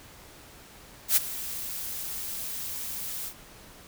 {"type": "noise with ADSR envelope", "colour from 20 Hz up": "blue", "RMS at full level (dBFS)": -19, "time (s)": [1.08, 3.34], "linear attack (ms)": 86, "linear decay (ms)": 19, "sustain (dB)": -16, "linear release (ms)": 81, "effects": ["pink hiss -50 dBFS RMS until 3.87 s"]}